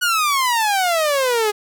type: exponential sweep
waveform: sawtooth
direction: down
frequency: 1480 to 410 Hz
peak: -12 dBFS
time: 0.01-1.52 s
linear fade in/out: 20 ms
effects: none